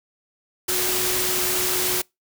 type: tone in noise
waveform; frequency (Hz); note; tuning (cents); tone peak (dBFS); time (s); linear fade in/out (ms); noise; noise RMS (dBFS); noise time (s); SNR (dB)
sine; 365.5; F#4; -21; -29; 0.68-2.02; 10; white; -23; 0.68-2.02; -9
effects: noise-tail reverb RT60 0.2 s tail -26 dB re dry